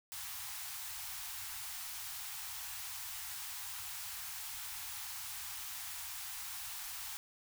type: band-stop noise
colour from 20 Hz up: white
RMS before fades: -44 dBFS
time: 0.12-7.17 s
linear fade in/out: 0 ms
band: 120 to 730 Hz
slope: 96 dB/octave
effects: none